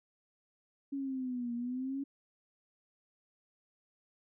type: exponential two-way sweep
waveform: sine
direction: down then up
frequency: 280 to 235.8 to 280 Hz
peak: -34 dBFS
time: 0.92-2.04 s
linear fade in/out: 10 ms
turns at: 1.54 s
effects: none